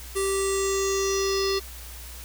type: tone with low-pass filter sweep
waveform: square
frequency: 390 Hz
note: G4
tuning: 9 cents flat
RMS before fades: -25 dBFS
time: 0.15-1.6 s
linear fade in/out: 20 ms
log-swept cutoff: 9600 to 4700 Hz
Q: 6.1
effects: added 60 Hz sine -40 dBFS peak until 2.24 s + white hiss -43 dBFS RMS until 2.24 s